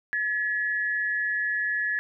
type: tone pair together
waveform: sine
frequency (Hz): 1708.3 / 1912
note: G#6 / A#6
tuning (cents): +48 / +43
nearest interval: major second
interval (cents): 195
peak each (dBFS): -25 / -31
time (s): 0.13-1.99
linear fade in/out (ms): 0
effects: none

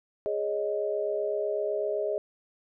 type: chord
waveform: sine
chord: Ab suspended fourth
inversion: none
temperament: equal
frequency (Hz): 415.3 / 554.4 / 622.3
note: Ab4 / Db5 / Eb5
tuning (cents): 0 / 0 / 0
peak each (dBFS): -30 / -34 / -30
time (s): 0.26-2.18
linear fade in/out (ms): 0
effects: none

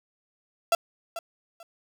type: tone with echo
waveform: 35% pulse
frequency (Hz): 673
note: E5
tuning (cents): +36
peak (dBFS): -17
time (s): 0.72-0.75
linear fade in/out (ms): 2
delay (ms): 440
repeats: 2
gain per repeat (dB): -13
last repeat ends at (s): 1.63
effects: none

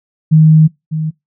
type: tone pair in turn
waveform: sine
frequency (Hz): 156.9 / 156.9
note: D#3 / D#3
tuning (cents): +15 / +15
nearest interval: unison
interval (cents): 0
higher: neither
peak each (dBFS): -3 / -14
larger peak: first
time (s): 0.31-0.68 / 0.91-1.11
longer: first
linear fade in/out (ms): 20
effects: noise-tail reverb RT60 0.2 s tail -24 dB re dry

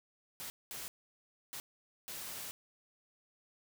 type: noise bursts at uneven times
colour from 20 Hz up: white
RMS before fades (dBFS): -44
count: 4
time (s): 0.4-0.5 / 0.71-0.88 / 1.53-1.6 / 2.08-2.51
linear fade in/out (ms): 0
effects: none

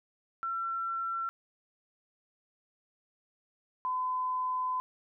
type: tone pair in turn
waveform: sine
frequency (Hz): 1352 / 1015.1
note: E6 / B5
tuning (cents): +43 / +47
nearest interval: perfect fourth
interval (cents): 496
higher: first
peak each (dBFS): -31 / -29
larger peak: second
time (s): 0.43-1.29 / 3.85-4.8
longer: second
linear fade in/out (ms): 0
effects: none

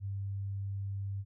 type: tone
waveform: sine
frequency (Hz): 98.7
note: G2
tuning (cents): +12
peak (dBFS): -34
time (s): 0-1.25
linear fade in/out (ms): 50
effects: none

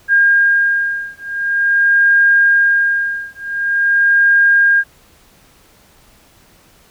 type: beating tone pair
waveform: sine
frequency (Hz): 1614 / 1614.46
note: G#6 / G#6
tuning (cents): -50 / -49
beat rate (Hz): 0.46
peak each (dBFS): -13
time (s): 0.08-4.84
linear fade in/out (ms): 50
effects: pink hiss -49 dBFS RMS until 6.9 s

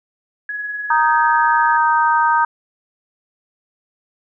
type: tone with tremolo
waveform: sine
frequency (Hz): 1679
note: G#6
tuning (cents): +18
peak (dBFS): -21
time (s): 0.49-1.77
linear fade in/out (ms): 2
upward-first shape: sine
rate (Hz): 20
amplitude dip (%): 40
type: harmonic tone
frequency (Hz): 311.1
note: D#4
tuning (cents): 0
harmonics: 3 / 4 / 5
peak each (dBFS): -14 / -18 / -19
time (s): 0.9-2.45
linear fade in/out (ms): 5
effects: none

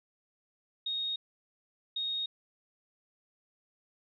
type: tone bursts at uneven times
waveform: sine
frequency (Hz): 3729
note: A#7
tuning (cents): 0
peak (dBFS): -31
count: 2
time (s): 0.86-1.16 / 1.96-2.26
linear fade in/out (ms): 5
effects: none

